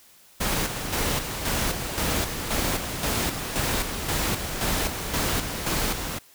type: noise with tremolo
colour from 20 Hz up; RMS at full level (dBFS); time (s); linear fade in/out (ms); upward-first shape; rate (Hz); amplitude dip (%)
pink; -25; 0.4-6.19; 10; square; 1.9; 50
effects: white hiss -54 dBFS RMS until 6.34 s